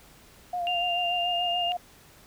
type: tone with vibrato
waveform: sine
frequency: 705 Hz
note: F5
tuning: 16 cents sharp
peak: -27 dBFS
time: 0.53-1.77 s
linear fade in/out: 5 ms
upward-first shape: sine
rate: 6.9 Hz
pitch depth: 34 cents each way
type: tone with pitch glide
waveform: sine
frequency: 2794 to 2815 Hz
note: F7 to F7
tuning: 0 to +13 cents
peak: -27 dBFS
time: 0.67-1.72 s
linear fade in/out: 0 ms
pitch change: +13 cents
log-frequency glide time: 1.17-1.34 s
effects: pink hiss -54 dBFS RMS until 2.26 s